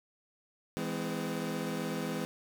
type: chord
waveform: 25% pulse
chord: E augmented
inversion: none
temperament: equal with one note detuned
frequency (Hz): 164.81 / 207.7 / 255.4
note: E3 / G#3 / B#3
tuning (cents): 0 / 0 / -42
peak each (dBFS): -34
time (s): 0.77-2.25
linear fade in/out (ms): 0
effects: 11-bit